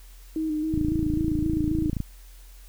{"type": "tone with vibrato", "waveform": "sine", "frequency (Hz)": 311.1, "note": "D#4", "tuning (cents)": 0, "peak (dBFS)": -24, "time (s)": [0.36, 1.9], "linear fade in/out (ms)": 2, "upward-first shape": "square", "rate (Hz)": 3.7, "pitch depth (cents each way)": 29}
{"type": "click train", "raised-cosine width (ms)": 5, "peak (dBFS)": -15, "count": 36, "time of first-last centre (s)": [0.74, 2.004], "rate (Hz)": 27.7}
{"effects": ["added 43 Hz sine -44 dBFS peak until 2.68 s", "white hiss -55 dBFS RMS until 2.68 s"]}